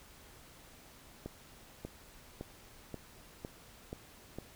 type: accelerating click train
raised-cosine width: 2 ms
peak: -27 dBFS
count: 7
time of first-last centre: 1.26-4.386 s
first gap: 590 ms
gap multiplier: 0.95
effects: pink hiss -57 dBFS RMS until 4.55 s